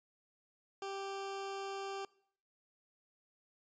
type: tone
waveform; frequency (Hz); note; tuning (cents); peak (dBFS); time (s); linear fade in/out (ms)
20% pulse; 392; G4; 0; -35; 0.82-2.05; 2
effects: noise-tail reverb RT60 0.6 s tail -22 dB re dry + resampled to 16000 Hz